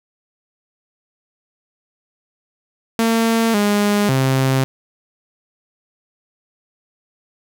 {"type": "tone with pitch steps", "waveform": "sawtooth", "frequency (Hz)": [227.4, 205.7, 132.8], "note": ["A#3", "G#3", "C3"], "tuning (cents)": [-43, -16, 26], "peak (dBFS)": -10, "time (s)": [2.99, 4.64], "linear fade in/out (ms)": 0, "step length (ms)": 550, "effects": []}